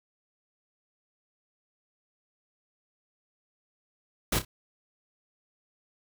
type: noise with echo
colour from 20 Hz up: pink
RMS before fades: -26 dBFS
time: 4.32-4.39 s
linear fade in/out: 5 ms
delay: 30 ms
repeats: 2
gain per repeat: -11 dB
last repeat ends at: 4.45 s
effects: none